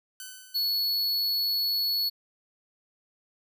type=tone with exponential decay; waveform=5% pulse; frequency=1511 Hz; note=F#6; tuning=36 cents sharp; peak=-26 dBFS; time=0.2-1.17 s; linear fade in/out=1 ms; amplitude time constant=210 ms
type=tone; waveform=square; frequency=4396 Hz; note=C#8; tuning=15 cents flat; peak=-25 dBFS; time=0.54-2.1 s; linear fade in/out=20 ms
effects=none